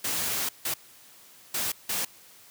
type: noise bursts at uneven times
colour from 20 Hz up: white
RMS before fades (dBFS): -29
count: 4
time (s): 0.04-0.49 / 0.65-0.74 / 1.54-1.72 / 1.89-2.05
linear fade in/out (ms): 5
effects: white hiss -53 dBFS RMS until 2.5 s + high-pass 80 Hz 12 dB/octave